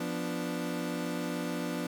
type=chord; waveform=30% pulse; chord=B diminished; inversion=second; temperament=equal; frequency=174.61 / 246.9 / 293.7 Hz; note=F3 / B3 / D4; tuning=0 / 0 / 0 cents; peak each=-34 dBFS; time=0-1.87 s; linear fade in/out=5 ms; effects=none